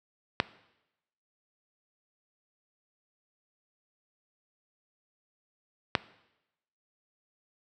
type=clicks; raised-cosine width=0.3 ms; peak=-5 dBFS; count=2; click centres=0.401 / 5.952 s; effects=noise-tail reverb RT60 0.9 s tail -19 dB re dry + high-pass 80 Hz 12 dB/octave